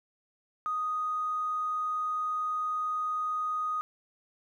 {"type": "tone with tanh clipping", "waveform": "triangle", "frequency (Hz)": 1244.5, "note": "D#6", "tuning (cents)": 0, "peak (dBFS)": -28, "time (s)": [0.66, 3.81], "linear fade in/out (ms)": 0, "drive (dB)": 2, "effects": []}